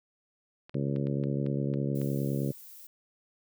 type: clicks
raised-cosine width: 0.3 ms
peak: -33 dBFS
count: 8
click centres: 0.695 / 0.744 / 0.962 / 1.07 / 1.238 / 1.464 / 1.739 / 2.016 s
type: harmonic tone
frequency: 69.7 Hz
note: C#2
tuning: 10 cents sharp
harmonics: 2 / 3 / 4 / 5 / 6 / 7 / 8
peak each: -30 / -34 / -36 / -38 / -40 / -41 / -42 dBFS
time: 0.74-2.52 s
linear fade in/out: 10 ms
type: noise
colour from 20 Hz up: violet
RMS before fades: -49 dBFS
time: 1.95-2.87 s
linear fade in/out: 5 ms
effects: none